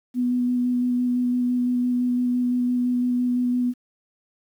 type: tone with vibrato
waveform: sine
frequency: 246.9 Hz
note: B3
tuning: in tune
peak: -19 dBFS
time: 0.14-3.74 s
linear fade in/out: 50 ms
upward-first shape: square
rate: 5.9 Hz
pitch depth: 9 cents each way
effects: 9-bit